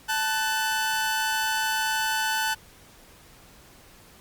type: tone pair together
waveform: sawtooth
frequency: 879 / 1498.9 Hz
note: A5 / F#6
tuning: -2 / +22 cents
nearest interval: major sixth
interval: 924 cents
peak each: -23 dBFS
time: 0.08-2.55 s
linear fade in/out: 20 ms
effects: pink hiss -52 dBFS RMS until 4.2 s + Opus 48 kbps